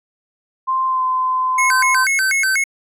sine tone with pitch glide, 1046.5 to 1028.5 Hz, C6 to C6, 0 to -30 cents, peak -15 dBFS, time 0.67-2.05 s, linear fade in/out 20 ms, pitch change -30 cents, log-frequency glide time 0.86-1.03 s
square tone with vibrato, 1833 Hz, A#6, 30 cents flat, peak -15 dBFS, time 1.58-2.64 s, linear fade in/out 5 ms, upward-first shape square, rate 4.1 Hz, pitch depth 300 cents each way
effects resampled to 32000 Hz

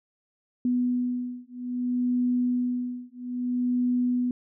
sine beating tone pair, 246.9 / 247.51 Hz, B3 / B3, 0 / +4 cents, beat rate 0.61 Hz, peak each -27 dBFS, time 0.65-4.31 s, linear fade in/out 2 ms, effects none

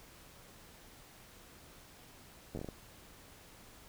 slowing click train, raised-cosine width 2 ms, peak -28 dBFS, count 7, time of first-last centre 2.55-2.687 s, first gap 10 ms, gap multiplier 1.33, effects pink hiss -57 dBFS RMS until 3.88 s

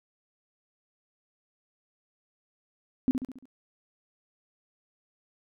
sine tone with echo, 258 Hz, C4, 24 cents flat, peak -19 dBFS, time 3.08-3.11 s, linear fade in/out 0 ms, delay 69 ms, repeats 5, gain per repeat -6 dB, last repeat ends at 3.455 s, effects none

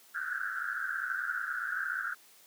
white band-pass noise, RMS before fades -35 dBFS, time 0.14-2.15 s, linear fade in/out 20 ms, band 1400 to 1600 Hz, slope 96 dB/octave, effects white hiss -59 dBFS RMS until 2.46 s + high-pass 200 Hz 12 dB/octave

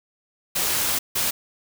white noise bursts at uneven times, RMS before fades -23 dBFS, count 2, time 0.55-0.99 / 1.15-1.31 s, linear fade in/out 10 ms, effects none

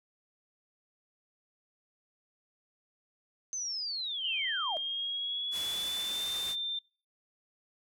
sine linear sweep, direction down, 6272 to 592 Hz, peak -33 dBFS, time 3.53-4.77 s, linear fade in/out 0 ms
sine tone with pitch glide, 3136 to 3582 Hz, G7 to A7, 0 to +30 cents, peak -32 dBFS, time 4.24-6.79 s, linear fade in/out 5 ms, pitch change +230 cents, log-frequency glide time 4.47-6.24 s
white noise, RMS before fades -40 dBFS, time 5.51-6.56 s, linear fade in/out 50 ms
effects noise-tail reverb RT60 0.4 s tail -25 dB re dry + low-pass 12000 Hz 12 dB/octave

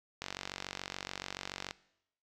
click train, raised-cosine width 0.2 ms, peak -20 dBFS, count 71, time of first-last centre 0.22-1.709 s, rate 47 Hz, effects noise-tail reverb RT60 0.8 s tail -20 dB re dry

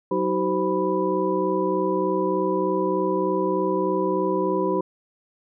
sine tone cluster, 185.7 / 316 / 379.3 / 516 / 988 Hz, F#3 / D#4 / F#4 / C5 / B5, +7 / +27 / +43 / -24 / 0 cents, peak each -29 / -27 / -24 / -27 / -27 dBFS, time 0.11-4.81 s, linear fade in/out 5 ms, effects none

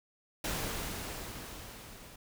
pink noise with level ramp, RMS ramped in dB -34 to -52 dBFS, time 0.44-2.16 s, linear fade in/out 5 ms, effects none

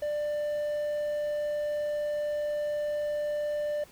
triangle tone, 593 Hz, D5, 17 cents sharp, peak -26 dBFS, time 0.02-3.84 s, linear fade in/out 5 ms, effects pink hiss -55 dBFS RMS until 3.91 s

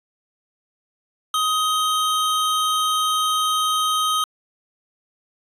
square tone pair together, 1255 / 3137 Hz, D#6 / G7, +15 / +1 cents, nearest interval octave + major third, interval 1586 cents, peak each -20 / -25 dBFS, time 1.34-4.24 s, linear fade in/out 2 ms, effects resampled to 32000 Hz

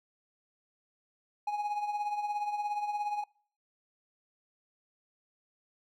triangle tone with tremolo, 830.6 Hz, G#5, in tune, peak -26 dBFS, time 1.47-3.24 s, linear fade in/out 5 ms, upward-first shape triangle, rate 17 Hz, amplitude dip 65%, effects noise-tail reverb RT60 0.5 s tail -25 dB re dry

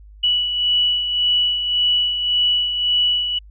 sine beating tone pair, 2947 / 2948.8 Hz, F#7 / F#7, -8 / -7 cents, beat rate 1.8 Hz, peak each -16 / -25 dBFS, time 0.23-3.39 s, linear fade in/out 10 ms, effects added 51 Hz sine -40 dBFS peak until 3.5 s

